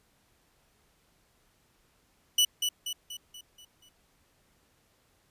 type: tone with echo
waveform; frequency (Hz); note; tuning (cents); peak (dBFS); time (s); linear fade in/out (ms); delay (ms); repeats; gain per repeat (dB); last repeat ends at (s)
sawtooth; 2961; F#7; +1; -17; 2.38-2.45; 5; 240; 6; -6; 3.89
effects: pink hiss -68 dBFS RMS until 5.3 s + resampled to 32000 Hz